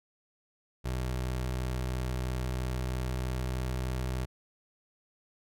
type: tone with pitch glide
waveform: 25% pulse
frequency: 63 to 63.44 Hz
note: B1 to B1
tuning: +35 to +47 cents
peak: -27 dBFS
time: 0.84-4.26 s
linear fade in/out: 20 ms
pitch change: +12 cents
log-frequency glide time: 2.58-4.12 s
effects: none